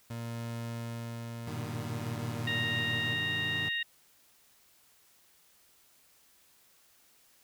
30% pulse tone with tremolo, 116.54 Hz, A#2, in tune, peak -33 dBFS, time 0.1-3.14 s, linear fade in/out 5 ms, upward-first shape sine, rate 0.55 Hz, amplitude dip 30%
sawtooth chord, G augmented, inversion none, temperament just, 98 / 122.5 / 153.12 Hz, G2 / B2 / D#3, 0 / -14 / -27 cents, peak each -38 / -39 / -37 dBFS, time 1.47-3.69 s, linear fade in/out 5 ms
harmonic tone, 932.3 Hz, A#5, in tune, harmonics 2 / 3 / 4, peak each -32 / -36 / -38 dBFS, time 2.47-3.83 s, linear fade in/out 5 ms
effects white hiss -64 dBFS RMS until 7.43 s

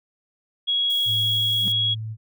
sine tone, 3322 Hz, G#7, in tune, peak -19 dBFS, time 0.67-1.95 s, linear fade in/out 20 ms
violet noise, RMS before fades -38 dBFS, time 0.9-1.72 s, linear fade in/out 0 ms
sine tone with tremolo, 110 Hz, A2, in tune, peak -27 dBFS, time 1.05-2.17 s, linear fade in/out 50 ms, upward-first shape triangle, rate 1.4 Hz, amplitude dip 30%
sine tone with exponential growth, 192.7 Hz, G3, 29 cents flat, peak -25 dBFS, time 1.56-1.68 s, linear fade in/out 0 ms, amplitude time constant 25 ms
effects none

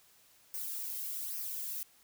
violet noise with flanger, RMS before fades -39 dBFS, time 0.54-1.83 s, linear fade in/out 0 ms, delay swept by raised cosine 0.26 to 1.76 ms, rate 1.2 Hz, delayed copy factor -0.5, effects white hiss -64 dBFS RMS until 2.03 s

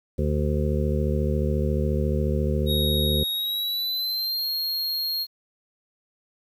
harmonic tone, 74.2 Hz, D2, 18 cents sharp, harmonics 1 / 2 / 3 / 5 / 6 / 7, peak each -24 / -27 / -29 / -31 / -32 / -32 dBFS, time 0.18-3.24 s, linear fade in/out 10 ms
square tone with pitch glide, 3768 to 4254 Hz, A#7 to C8, +18 to +28 cents, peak -25 dBFS, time 2.66-5.27 s, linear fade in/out 50 ms, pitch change +210 cents, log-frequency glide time 3.33-4.48 s
effects 9-bit

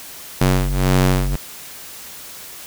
sawtooth ring-modulated tone, 92.7 Hz, F#2, 4 cents sharp, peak -7 dBFS, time 0.41-1.36 s, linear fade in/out 5 ms, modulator 47.2 Hz, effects white hiss -36 dBFS RMS until 2.66 s

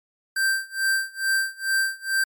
square tone with tremolo, 1568 Hz, G6, in tune, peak -19 dBFS, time 0.36-2.24 s, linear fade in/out 5 ms, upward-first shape sine, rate 2.3 Hz, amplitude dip 95%, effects MP3 96 kbps

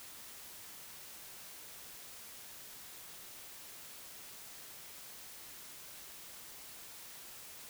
silence, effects white hiss -51 dBFS RMS until 7.69 s

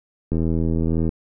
click train, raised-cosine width 3 ms, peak -10 dBFS, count 64, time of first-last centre 0.32-1.091 s, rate 81.7 Hz, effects none

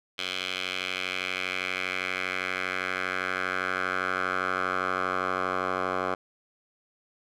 10% pulse tone with band-pass filter sweep, 92.5 Hz, F#2, in tune, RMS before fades -30 dBFS, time 0.18-6.15 s, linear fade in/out 10 ms, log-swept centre 3100 to 990 Hz, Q 2.5, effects none

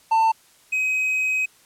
triangle tone pair in turn, 894 / 2529 Hz, A5 / D#7, +27 / +28 cents, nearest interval octave + tritone, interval 1801 cents, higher second, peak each -13 / -18 dBFS, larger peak first, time 0.11-0.32 / 0.72-1.46 s, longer second, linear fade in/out 10 ms, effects white hiss -55 dBFS RMS until 1.65 s + low-pass 12000 Hz 12 dB/octave

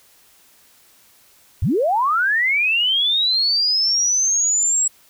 sine linear sweep, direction up, 60 to 7750 Hz, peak -15 dBFS, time 1.62-4.88 s, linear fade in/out 5 ms, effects white hiss -53 dBFS RMS until 5.09 s

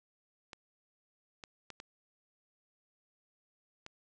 clicks, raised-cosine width 0.2 ms, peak -28 dBFS, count 5, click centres 0.532 / 1.438 / 1.703 / 1.801 / 3.864 s, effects resampled to 22050 Hz

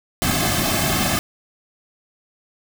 pink noise with comb filter, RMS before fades -20 dBFS, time 0.22-1.19 s, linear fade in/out 0 ms, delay 2.1 ms, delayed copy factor -0.85, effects none

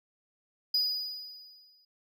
triangle tone with exponential decay, 4941 Hz, D#8, 13 cents flat, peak -22 dBFS, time 0.74-1.85 s, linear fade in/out 5 ms, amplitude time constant 240 ms, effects none

